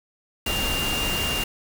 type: tone in noise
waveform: sine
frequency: 2799 Hz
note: F7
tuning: 3 cents sharp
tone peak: -26 dBFS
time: 0.46-1.44 s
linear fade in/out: 5 ms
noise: pink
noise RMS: -27 dBFS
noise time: 0.46-1.44 s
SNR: -2 dB
effects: none